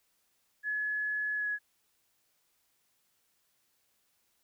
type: tone with pitch glide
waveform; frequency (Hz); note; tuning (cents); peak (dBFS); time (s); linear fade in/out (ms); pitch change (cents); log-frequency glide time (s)
sine; 1701 to 1681.5; G#6 to G#6; +41 to +21; -30; 0.63-1.59; 50; -20; 1.35-1.48
effects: white hiss -74 dBFS RMS until 4.43 s